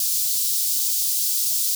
white high-pass noise, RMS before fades -22 dBFS, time 0-1.75 s, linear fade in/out 2 ms, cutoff 4200 Hz, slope 24 dB/octave, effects none

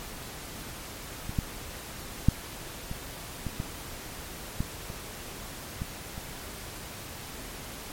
clicks, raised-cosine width 5 ms, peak -22 / -13 / -6 / -22 / -20 / -18 / -15 / -25 / -19 / -26 dBFS, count 10, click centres 1.294 / 1.388 / 2.286 / 2.914 / 3.467 / 3.601 / 4.605 / 4.902 / 5.819 / 6.179 s, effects pink hiss -41 dBFS RMS until 7.92 s + MP3 64 kbps

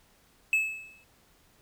triangle tone with exponential decay, 2600 Hz, E7, 24 cents flat, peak -18 dBFS, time 0.53-1.04 s, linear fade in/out 1 ms, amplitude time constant 110 ms, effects pink hiss -63 dBFS RMS until 1.61 s

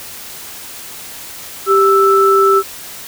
sine tone pair together, 392 / 1320 Hz, G4 / E6, 0 / +2 cents, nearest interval octave + major sixth, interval 2102 cents, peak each -10 dBFS, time 1.66-2.63 s, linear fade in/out 50 ms, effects white hiss -31 dBFS RMS until 3.07 s

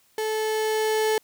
35% pulse tone with level ramp, 434.9 Hz, A4, 20 cents flat, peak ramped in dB -23 to -18 dBFS, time 0.18-1.18 s, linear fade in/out 2 ms, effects white hiss -62 dBFS RMS until 1.23 s

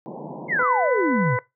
pink band-pass noise, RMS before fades -35 dBFS, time 0.06-0.63 s, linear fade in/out 0 ms, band 140 to 980 Hz, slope 96 dB/octave
sine exponential sweep, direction down, 2183 to 110 Hz, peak -19 dBFS, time 0.48-1.38 s, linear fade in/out 50 ms
harmonic tone, 500 Hz, B4, 21 cents sharp, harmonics 1 / 2 / 3 / 4, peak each -25 / -27 / -29 / -29 dBFS, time 0.59-1.39 s, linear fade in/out 2 ms
effects noise-tail reverb RT60 0.2 s tail -20 dB re dry

